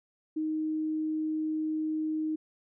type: tone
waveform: sine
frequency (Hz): 311.9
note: D#4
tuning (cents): +4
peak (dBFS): -28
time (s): 0.36-2.36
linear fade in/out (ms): 10
effects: none